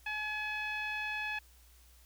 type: tone with low-pass filter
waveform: 10% pulse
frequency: 850 Hz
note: G#5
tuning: 40 cents sharp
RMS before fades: -37 dBFS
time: 0.06-1.39 s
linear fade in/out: 5 ms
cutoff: 2300 Hz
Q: 3
effects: added 60 Hz sine -59 dBFS peak until 2.05 s + white hiss -64 dBFS RMS until 2.05 s